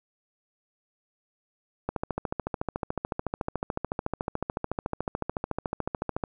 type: click train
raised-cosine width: 1 ms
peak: -14 dBFS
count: 61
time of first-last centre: 1.89-6.238 s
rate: 13.8 Hz
effects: none